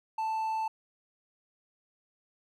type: tone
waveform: triangle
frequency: 882 Hz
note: A5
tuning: 4 cents sharp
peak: -27 dBFS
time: 0.18-0.68 s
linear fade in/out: 5 ms
effects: none